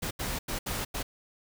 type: noise bursts at uneven times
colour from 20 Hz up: pink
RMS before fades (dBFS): -33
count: 5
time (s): 0.02-0.11 / 0.19-0.39 / 0.48-0.59 / 0.66-0.85 / 0.94-1.03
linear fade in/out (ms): 10
effects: none